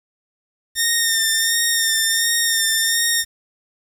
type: tone with vibrato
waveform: 10% pulse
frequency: 1824 Hz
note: A#6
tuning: 38 cents flat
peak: -7 dBFS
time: 0.75-3.25 s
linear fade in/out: 50 ms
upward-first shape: sine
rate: 1.4 Hz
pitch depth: 31 cents each way
effects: 7-bit